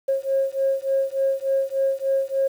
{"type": "beating tone pair", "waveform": "sine", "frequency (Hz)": [539, 542.4], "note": ["C#5", "C#5"], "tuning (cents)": [-49, -38], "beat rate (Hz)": 3.4, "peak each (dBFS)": -22, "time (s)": [0.08, 2.48], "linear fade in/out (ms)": 10, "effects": ["tanh soft clip ceiling -12 dBFS", "8-bit"]}